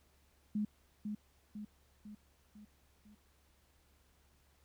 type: tone with echo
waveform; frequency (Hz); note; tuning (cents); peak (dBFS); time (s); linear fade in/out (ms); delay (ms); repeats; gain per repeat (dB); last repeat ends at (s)
sine; 210; G#3; +19; -32; 0.55-0.65; 5; 500; 5; -5; 3.15
effects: added 70 Hz sine -70 dBFS peak until 4.64 s + pink hiss -72 dBFS RMS until 4.64 s